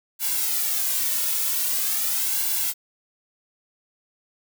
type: noise with flanger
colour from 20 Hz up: blue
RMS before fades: -24 dBFS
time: 0.19-2.74 s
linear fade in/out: 50 ms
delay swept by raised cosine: 1.6 to 2.54 ms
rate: 0.44 Hz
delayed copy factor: -0.9
effects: none